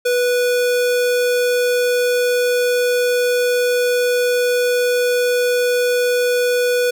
square tone, 491.2 Hz, B4, 9 cents flat, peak -15 dBFS, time 0.05-6.91 s, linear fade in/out 10 ms, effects none

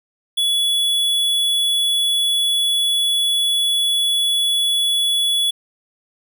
square tone, 3400 Hz, G#7, 40 cents sharp, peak -16 dBFS, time 0.37-5.51 s, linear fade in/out 10 ms, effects none

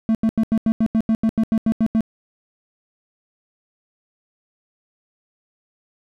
triangle tone bursts, 222.8 Hz, A3, 22 cents sharp, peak -12 dBFS, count 14, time 0.09-2.007 s, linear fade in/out 0 ms, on 58 ms, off 85 ms, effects none

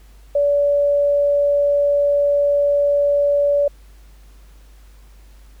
sine tone, 574 Hz, D5, 40 cents flat, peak -13 dBFS, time 0.35-3.68 s, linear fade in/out 5 ms, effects added 50 Hz sine -42 dBFS peak until 5.6 s + pink hiss -55 dBFS RMS until 5.6 s

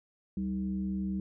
sine tone with frequency modulation, 193.1 Hz, G3, 26 cents flat, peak -30 dBFS, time 0.37-1.2 s, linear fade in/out 2 ms, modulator 122 Hz, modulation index 0.57, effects none

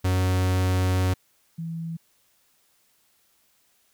45% pulse / sine tone pair in turn, 92.5 / 164.82 Hz, F#2 / E3, 0 / 0 cents, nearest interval minor seventh, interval 1000 cents, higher second, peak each -20 / -29 dBFS, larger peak first, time 0.04-1.14 / 1.58-1.97 s, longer first, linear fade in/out 10 ms, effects white hiss -65 dBFS RMS until 3.93 s

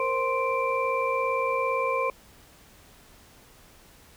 sine tone cluster, 469.4 / 527 / 1044 / 2350 Hz, A#4 / C5 / C6 / D7, +12 / +12 / -4 / +1 cents, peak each -31 / -28 / -27 / -32 dBFS, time 0-2.1 s, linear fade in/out 2 ms, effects pink hiss -54 dBFS RMS until 4.16 s

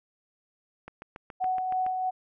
click train, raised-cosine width 0.5 ms, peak -26 dBFS, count 8, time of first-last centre 0.88-1.865 s, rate 7.11 Hz
sine tone with tremolo, 744 Hz, F#5, 9 cents sharp, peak -24 dBFS, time 1.4-2.11 s, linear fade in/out 20 ms, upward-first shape sine, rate 3.1 Hz, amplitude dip 35%
effects none

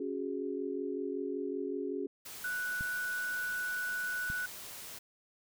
sine chord, C# suspended fourth, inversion none, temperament equal, 277.2 / 370 / 415.3 Hz, C#4 / F#4 / G#4, 0 / 0 / 0 cents, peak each -38 dBFS, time 0-2.07 s, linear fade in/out 5 ms
white noise, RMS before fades -46 dBFS, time 2.25-4.99 s, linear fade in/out 10 ms
sine tone, 1480 Hz, F#6, in tune, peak -33 dBFS, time 2.44-4.46 s, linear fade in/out 5 ms
clicks, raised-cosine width 5 ms, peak -30 dBFS, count 2, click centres 2.809 / 4.301 s
effects none

